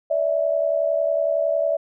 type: tone pair together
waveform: sine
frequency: 579.1 / 650 Hz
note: D5 / E5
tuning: -24 / -24 cents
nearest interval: major second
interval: 200 cents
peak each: -21 dBFS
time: 0.1-1.77 s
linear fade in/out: 10 ms
effects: none